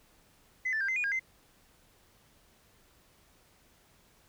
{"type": "tone with pitch steps", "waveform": "sine", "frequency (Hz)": [2029, 1762, 1589, 2069, 2452, 1622, 2072], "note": ["B6", "A6", "G6", "C7", "D#7", "G#6", "C7"], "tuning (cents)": [46, 2, 23, -20, -26, -41, -17], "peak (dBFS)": -27, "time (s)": [0.65, 1.196], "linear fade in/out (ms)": 10, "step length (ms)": 78, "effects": ["tanh soft clip ceiling -25 dBFS", "pink hiss -64 dBFS RMS until 4.28 s"]}